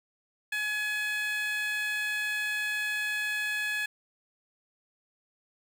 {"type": "tone with high-pass filter", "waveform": "15% pulse", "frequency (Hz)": 846, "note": "G#5", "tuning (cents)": 32, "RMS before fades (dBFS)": -31, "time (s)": [0.52, 3.86], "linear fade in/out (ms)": 5, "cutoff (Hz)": 1900, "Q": 4.2, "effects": []}